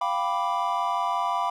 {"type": "chord", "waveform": "triangle", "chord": "G dominant seventh", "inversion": "third", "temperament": "equal", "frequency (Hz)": [698.5, 784, 987.8, 1174.7], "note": ["F5", "G5", "B5", "D6"], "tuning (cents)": [0, 0, 0, 0], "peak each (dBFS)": [-28, -29, -25, -28], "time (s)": [0.01, 1.5], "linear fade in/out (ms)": 5, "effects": []}